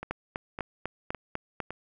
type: two click trains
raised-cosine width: 0.5 ms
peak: -16 / -21 dBFS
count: 7 / 4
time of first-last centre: 0.11-1.603 / 0.03-1.706 s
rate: 4.02 / 1.79 Hz
effects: none